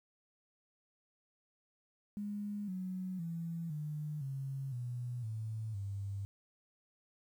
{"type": "tone with pitch steps", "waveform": "sine", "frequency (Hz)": [205.7, 185.39, 167.08, 150.58, 135.71, 122.31, 110.23, 99.35], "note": ["G#3", "F#3", "E3", "D3", "C#3", "B2", "A2", "G2"], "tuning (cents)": [-16, 4, 24, 44, -36, -16, 4, 24], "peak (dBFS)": -37, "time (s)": [2.17, 6.25], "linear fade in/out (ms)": 0, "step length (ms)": 510, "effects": ["11-bit"]}